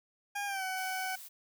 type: tone with pitch glide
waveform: 20% pulse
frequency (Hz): 811 to 752.3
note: G#5 to F#5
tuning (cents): -41 to +29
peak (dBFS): -29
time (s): 0.35-1.16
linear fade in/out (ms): 10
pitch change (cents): -130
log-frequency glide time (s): 0.46-0.64
type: noise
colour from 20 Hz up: blue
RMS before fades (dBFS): -48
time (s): 0.76-1.29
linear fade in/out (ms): 20
effects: none